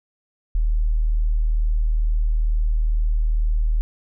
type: tone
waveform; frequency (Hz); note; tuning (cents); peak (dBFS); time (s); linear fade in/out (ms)
sine; 38.89; D#1; 0; -16; 0.55-3.81; 0
effects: none